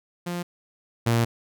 sawtooth tone pair in turn, 175 / 116.45 Hz, F3 / A#2, +4 / -1 cents, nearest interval perfect fifth, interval 705 cents, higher first, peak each -24 / -15 dBFS, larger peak second, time 0.26-0.43 / 1.06-1.25 s, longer second, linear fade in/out 10 ms, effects none

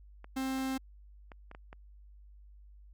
clicks, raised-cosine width 0.5 ms, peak -33 dBFS, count 6, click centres 0.244 / 0.585 / 1.318 / 1.514 / 1.549 / 1.729 s
45% pulse tone, 264.3 Hz, C4, 18 cents sharp, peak -32 dBFS, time 0.36-0.78 s, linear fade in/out 10 ms
effects added 50 Hz sine -52 dBFS peak until 2.93 s

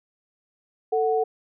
sine tone pair together, 444 / 740 Hz, A4 / F#5, +16 / 0 cents, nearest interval major sixth, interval 884 cents, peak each -21 / -24 dBFS, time 0.92-1.24 s, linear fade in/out 10 ms, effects none

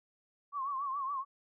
sine tone with vibrato, 1100 Hz, C#6, 14 cents flat, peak -33 dBFS, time 0.52-1.25 s, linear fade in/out 50 ms, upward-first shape triangle, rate 7.1 Hz, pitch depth 110 cents each way, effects none

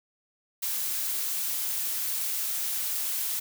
blue noise, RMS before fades -30 dBFS, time 0.62-3.4 s, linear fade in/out 10 ms, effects none

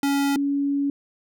square / sine tone pair in turn, 280 / 281.6 Hz, C#4 / C#4, +18 / +27 cents, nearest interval unison, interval 9 cents, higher second, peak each -20 dBFS, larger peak neither, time 0.03-0.36 / 0.36-0.9 s, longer second, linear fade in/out 2 ms, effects none

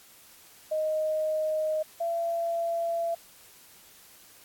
sine tone pair in turn, 622.3 / 675.1 Hz, D#5 / E5, 0 / +41 cents, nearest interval minor second, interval 141 cents, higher second, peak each -25 / -26 dBFS, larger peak first, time 0.71-1.83 / 2-3.15 s, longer second, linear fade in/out 10 ms, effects white hiss -54 dBFS RMS until 4.44 s + AAC 64 kbps

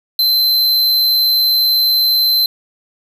square tone, 4086 Hz, C8, 42 cents flat, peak -11 dBFS, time 0.19-2.46 s, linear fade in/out 2 ms, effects 7-bit

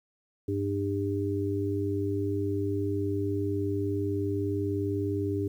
harmonic tone, 99.8 Hz, G2, 32 cents sharp, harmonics 1 / 3 / 4, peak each -31 / -31 / -31 dBFS, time 0.48-5.48 s, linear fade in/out 5 ms, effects 10-bit

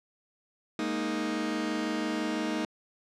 sawtooth chord, Ab suspended second, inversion none, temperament just, 207.7 / 233.6 / 311.5 Hz, Ab3 / Bb3 / Eb4, 0 / +4 / +2 cents, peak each -32 / -30 / -27 dBFS, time 0.79-2.65 s, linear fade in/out 2 ms, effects low-pass 6000 Hz 12 dB/octave

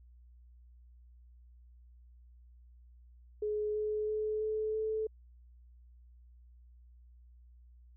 sine tone with pitch steps, 422.4 / 425.8 / 429.3 / 432.8 / 436.3 Hz, G#4 / G#4 / A4 / A4 / A4, +29 / +43 / -43 / -29 / -15 cents, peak -31 dBFS, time 3.42-5.07 s, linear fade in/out 5 ms, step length 330 ms, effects added 60 Hz sine -55 dBFS peak until 7.96 s

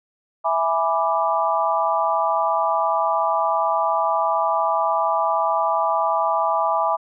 sine chord, E dominant seventh, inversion none, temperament equal, 659.3 / 830.6 / 987.8 / 1174.7 Hz, E5 / G#5 / B5 / D6, 0 / 0 / 0 / 0 cents, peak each -23 dBFS, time 0.44-6.97 s, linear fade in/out 20 ms, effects none

